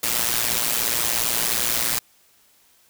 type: noise with amplitude modulation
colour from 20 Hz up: white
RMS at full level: -19 dBFS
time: 0.03-1.99 s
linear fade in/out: 5 ms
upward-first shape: sine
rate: 117 Hz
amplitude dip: 80%
effects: white hiss -58 dBFS RMS until 2.89 s